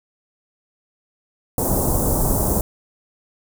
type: band-stop noise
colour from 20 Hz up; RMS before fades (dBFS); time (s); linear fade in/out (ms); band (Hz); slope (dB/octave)
pink; -19; 1.58-2.61; 2; 880 to 8100; 24
effects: none